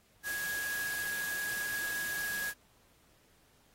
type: tone in noise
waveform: sine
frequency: 1657 Hz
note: G#6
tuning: 4 cents flat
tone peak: -34 dBFS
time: 0.23-2.54 s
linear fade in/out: 50 ms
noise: white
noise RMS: -41 dBFS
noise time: 0.23-2.54 s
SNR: +4 dB
effects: pink hiss -67 dBFS RMS until 3.74 s + AAC 48 kbps